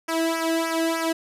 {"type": "tone with flanger", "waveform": "sawtooth", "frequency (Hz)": 327.8, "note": "E4", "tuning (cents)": -10, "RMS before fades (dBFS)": -24, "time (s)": [0.08, 1.13], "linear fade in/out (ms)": 10, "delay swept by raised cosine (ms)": [0.25, 0.92], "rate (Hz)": 3.3, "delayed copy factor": -0.9, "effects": ["resampled to 32000 Hz"]}